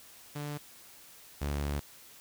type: tone pair in turn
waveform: sawtooth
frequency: 146.83 / 71.95 Hz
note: D3 / D2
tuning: 0 / -35 cents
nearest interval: octave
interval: 1235 cents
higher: first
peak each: -32 / -27 dBFS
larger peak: second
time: 0.35-0.58 / 1.41-1.8 s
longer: second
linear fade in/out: 10 ms
effects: white hiss -54 dBFS RMS until 2.2 s